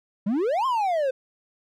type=exponential two-way sweep; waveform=triangle; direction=up then down; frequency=186.9 to 1083 to 507 Hz; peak=-19 dBFS; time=0.26-1.11 s; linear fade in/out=10 ms; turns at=0.66 s; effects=none